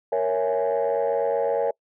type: chord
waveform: sine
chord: A# half-diminished seventh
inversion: none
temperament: equal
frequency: 466.2 / 554.4 / 659.3 / 830.6 Hz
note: A#4 / C#5 / E5 / G#5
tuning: 0 / 0 / 0 / 0 cents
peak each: -23 / -23 / -27 / -28 dBFS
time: 0.12-1.71 s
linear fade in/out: 5 ms
effects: noise-tail reverb RT60 0.1 s tail -26 dB re dry + tanh soft clip ceiling -15 dBFS